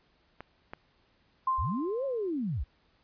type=clicks; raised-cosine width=0.5 ms; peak=-26 / -24 dBFS; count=2; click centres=0.406 / 0.735 s
type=tone with exponential decay; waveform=sine; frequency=1046.5 Hz; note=C6; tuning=in tune; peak=-23 dBFS; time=1.47-2.3 s; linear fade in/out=5 ms; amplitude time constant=180 ms
type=linear two-way sweep; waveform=sine; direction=up then down; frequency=42.59 to 562 to 42.59 Hz; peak=-29 dBFS; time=1.58-2.64 s; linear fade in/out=10 ms; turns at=2.05 s
effects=pink hiss -68 dBFS RMS until 3.03 s + resampled to 11025 Hz